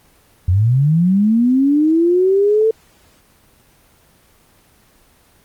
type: linear sweep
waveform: sine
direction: up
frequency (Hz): 84.8 to 449.4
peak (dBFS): -10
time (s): 0.48-2.71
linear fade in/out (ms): 5
effects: pink hiss -52 dBFS RMS until 5.44 s + Opus 24 kbps